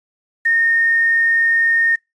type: tone with quantisation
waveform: sine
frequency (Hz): 1836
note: A#6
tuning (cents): -27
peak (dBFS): -12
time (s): 0.45-1.96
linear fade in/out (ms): 10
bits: 7
effects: noise-tail reverb RT60 0.2 s tail -24 dB re dry + resampled to 22050 Hz